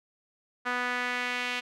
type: tone with band-pass filter sweep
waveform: sawtooth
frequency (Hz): 246.9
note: B3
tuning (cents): 0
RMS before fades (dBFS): -31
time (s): 0.65-1.61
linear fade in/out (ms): 20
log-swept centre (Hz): 1500 to 2600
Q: 2
effects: none